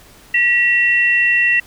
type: tone pair together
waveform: sine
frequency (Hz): 1932 / 2719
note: B6 / F7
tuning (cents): -39 / -47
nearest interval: tritone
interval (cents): 592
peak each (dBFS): -13 / -15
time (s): 0.34-1.6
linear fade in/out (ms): 5
effects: pink hiss -45 dBFS RMS until 1.66 s